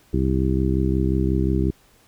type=harmonic tone; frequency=65.6 Hz; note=C2; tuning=5 cents sharp; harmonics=1 / 2 / 3 / 4 / 5 / 6; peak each=-22 / -24 / -25 / -29 / -25 / -28 dBFS; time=0.13-1.71 s; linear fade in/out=10 ms; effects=pink hiss -56 dBFS RMS until 2.07 s